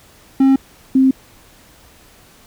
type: tone pair in turn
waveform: triangle / sine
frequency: 268.5 / 264 Hz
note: C4 / C4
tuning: +45 / +16 cents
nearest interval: unison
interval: 29 cents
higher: first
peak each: -6 / -8 dBFS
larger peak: first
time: 0.4-0.56 / 0.95-1.11 s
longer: neither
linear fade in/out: 5 ms
effects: pink hiss -47 dBFS RMS until 2.46 s